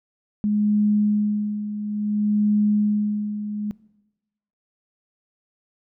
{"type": "tone with tremolo", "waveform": "sine", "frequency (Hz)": 209, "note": "G#3", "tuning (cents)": 11, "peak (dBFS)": -15, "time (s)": [0.44, 3.71], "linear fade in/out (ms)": 0, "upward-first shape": "sine", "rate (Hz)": 0.58, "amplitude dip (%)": 70, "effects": ["noise-tail reverb RT60 1.0 s tail -21 dB re dry"]}